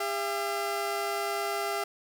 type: tone pair together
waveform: 20% pulse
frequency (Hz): 402.9 / 677.6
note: G4 / E5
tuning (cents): +48 / +48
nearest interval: major sixth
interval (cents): 900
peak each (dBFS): -27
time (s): 0-1.84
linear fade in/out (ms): 5
effects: none